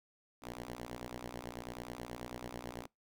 5% pulse ring-modulated tone, 60.8 Hz, B1, 26 cents flat, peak -29 dBFS, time 0.42-2.87 s, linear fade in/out 5 ms, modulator 269 Hz, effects noise-tail reverb RT60 0.2 s tail -26 dB re dry

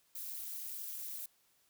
violet noise with amplitude modulation, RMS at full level -39 dBFS, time 0.15-1.26 s, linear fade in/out 5 ms, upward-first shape sine, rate 244 Hz, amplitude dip 100%, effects white hiss -72 dBFS RMS until 1.69 s

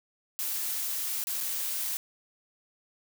blue noise with dropouts, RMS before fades -32 dBFS, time 0.39-1.97 s, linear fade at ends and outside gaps 0 ms, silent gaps 1.24-1.271 / 1.404-1.409 s, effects none

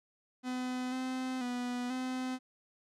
45% pulse tone with pitch steps, 252.7 / 257.9 / 246 / 256.4 Hz, B3 / C4 / B3 / C4, +40 / -25 / -7 / -35 cents, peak -34 dBFS, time 0.43-2.39 s, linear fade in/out 50 ms, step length 490 ms, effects low-pass 8000 Hz 12 dB/octave

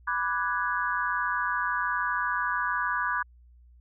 sine chord, G# half-diminished seventh, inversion first, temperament equal, 987.8 / 1174.7 / 1480 / 1661.2 Hz, B5 / D6 / F#6 / G#6, 0 / 0 / 0 / 0 cents, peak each -31 dBFS, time 0.07-3.23 s, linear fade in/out 10 ms, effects added 60 Hz sine -52 dBFS peak until 3.8 s

